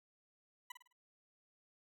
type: tone with echo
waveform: 20% pulse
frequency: 987.8 Hz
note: B5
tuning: in tune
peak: -39 dBFS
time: 0.7-0.72 s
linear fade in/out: 5 ms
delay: 52 ms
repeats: 4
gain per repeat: -8 dB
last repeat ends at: 0.928 s
effects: none